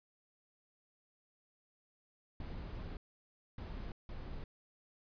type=noise bursts at uneven times; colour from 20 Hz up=brown; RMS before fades=-44 dBFS; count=3; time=2.4-2.97 / 3.58-3.92 / 4.09-4.44 s; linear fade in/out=2 ms; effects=resampled to 11025 Hz